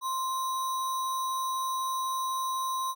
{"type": "tone with sample-and-hold", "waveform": "sine", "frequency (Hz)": 1048, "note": "C6", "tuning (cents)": 2, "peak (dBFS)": -28, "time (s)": [0.01, 2.95], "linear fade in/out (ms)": 50, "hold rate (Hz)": 4900, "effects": []}